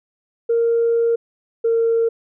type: tone pair in turn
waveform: sine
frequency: 464.3 / 458.4 Hz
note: A#4 / A#4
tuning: -7 / -29 cents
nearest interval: unison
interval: 22 cents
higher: first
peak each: -13 dBFS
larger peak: neither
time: 0.49-1.16 / 1.64-2.09 s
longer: first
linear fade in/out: 10 ms
effects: tanh soft clip ceiling -10 dBFS